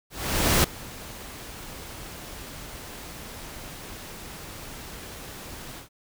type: noise with ADSR envelope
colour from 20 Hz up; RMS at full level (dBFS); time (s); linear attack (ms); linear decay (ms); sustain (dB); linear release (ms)
pink; -19; 0.1-5.89; 540; 5; -21; 110
effects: none